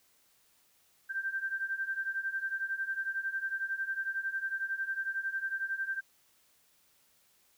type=beating tone pair; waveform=sine; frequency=1564 / 1575 Hz; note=G6 / G6; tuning=-4 / +8 cents; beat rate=11 Hz; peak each=-37 / -34 dBFS; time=1.09-6.01 s; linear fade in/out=20 ms; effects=white hiss -68 dBFS RMS until 7.57 s